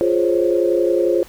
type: chord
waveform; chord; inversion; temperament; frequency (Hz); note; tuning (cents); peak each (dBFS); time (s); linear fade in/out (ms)
sine; Db major seventh; first; equal; 349.2 / 415.3 / 523.3 / 554.4; F4 / Ab4 / C5 / Db5; 0 / 0 / 0 / 0; -17 / -21 / -19 / -23; 0.01-1.23; 0
effects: pink hiss -44 dBFS RMS until 1.28 s